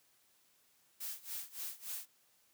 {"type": "noise with tremolo", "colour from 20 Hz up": "blue", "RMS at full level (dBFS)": -41, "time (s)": [1, 2.06], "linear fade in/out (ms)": 10, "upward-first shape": "sine", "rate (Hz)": 3.5, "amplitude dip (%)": 90, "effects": ["white hiss -71 dBFS RMS until 2.53 s", "high-pass 80 Hz 12 dB/octave"]}